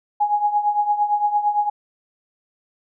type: tone with tremolo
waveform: sine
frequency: 830.6 Hz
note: G#5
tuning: in tune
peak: -13 dBFS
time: 0.2-1.7 s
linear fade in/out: 10 ms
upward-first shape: triangle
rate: 8.8 Hz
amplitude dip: 80%
effects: none